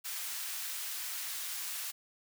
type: high-pass noise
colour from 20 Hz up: white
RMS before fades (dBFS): -39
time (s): 0.04-1.92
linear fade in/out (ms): 20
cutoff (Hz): 1200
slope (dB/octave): 12
effects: none